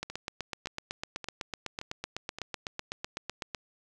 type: two click trains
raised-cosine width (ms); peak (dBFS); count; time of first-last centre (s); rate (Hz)
0.2; -22 / -17; 5 / 29; 0.1-2.386 / 0.03-3.548; 1.75 / 7.96
effects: none